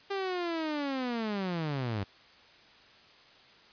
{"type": "linear sweep", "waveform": "sawtooth", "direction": "down", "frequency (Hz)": [400.2, 94.3], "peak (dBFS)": -27, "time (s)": [0.1, 2.04], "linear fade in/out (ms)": 10, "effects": ["white hiss -57 dBFS RMS until 3.72 s", "resampled to 11025 Hz"]}